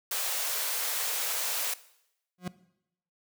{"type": "high-pass noise", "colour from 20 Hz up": "white", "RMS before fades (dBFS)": -31, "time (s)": [0.11, 1.74], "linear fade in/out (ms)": 5, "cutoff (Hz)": 430, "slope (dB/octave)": 96}
{"type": "tone with exponential growth", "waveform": "40% pulse", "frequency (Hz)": 180.2, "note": "F#3", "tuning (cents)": -45, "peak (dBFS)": -28, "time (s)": [2.38, 2.48], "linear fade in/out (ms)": 5, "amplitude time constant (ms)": 20}
{"effects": ["noise-tail reverb RT60 0.8 s tail -18 dB re dry"]}